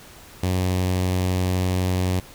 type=tone with notch filter; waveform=sawtooth; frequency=91.9 Hz; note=F#2; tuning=11 cents flat; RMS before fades=-22 dBFS; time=0.43-2.2 s; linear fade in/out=5 ms; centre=1400 Hz; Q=1.8; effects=pink hiss -45 dBFS RMS until 2.34 s